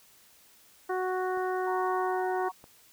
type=harmonic tone; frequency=370 Hz; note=F#4; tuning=in tune; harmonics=1 / 2 / 3 / 4 / 5; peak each=-30 / -33 / -37 / -39 / -44 dBFS; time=0.89-2.49 s; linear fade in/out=10 ms
type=clicks; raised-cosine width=1 ms; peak=-35 dBFS; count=2; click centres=1.374 / 2.641 s
type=chord; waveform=sine; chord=F# major; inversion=none; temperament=equal; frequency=740 / 932.3 / 1108.7 Hz; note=F#5 / A#5 / C#6; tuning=0 / 0 / 0 cents; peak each=-38 dBFS; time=1.66-2.52 s; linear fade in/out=20 ms
effects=white hiss -59 dBFS RMS until 2.92 s